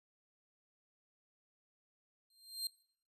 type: tone with exponential growth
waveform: sawtooth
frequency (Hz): 4179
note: C8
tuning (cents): -3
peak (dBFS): -31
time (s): 2.3-2.67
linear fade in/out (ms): 2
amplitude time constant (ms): 80
effects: noise-tail reverb RT60 0.6 s tail -22 dB re dry + resampled to 32000 Hz